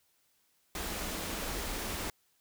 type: band-stop noise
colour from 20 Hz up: pink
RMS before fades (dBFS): -37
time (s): 0.75-2.1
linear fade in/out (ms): 2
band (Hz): 100 to 160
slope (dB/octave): 96
effects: white hiss -72 dBFS RMS until 2.4 s